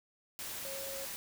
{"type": "tone in noise", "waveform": "sine", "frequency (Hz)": 545, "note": "C#5", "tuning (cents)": -29, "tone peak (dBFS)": -43, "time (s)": [0.65, 1.05], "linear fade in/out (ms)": 0, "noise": "white", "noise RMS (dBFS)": -42, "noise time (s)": [0.39, 1.16], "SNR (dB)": -4, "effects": []}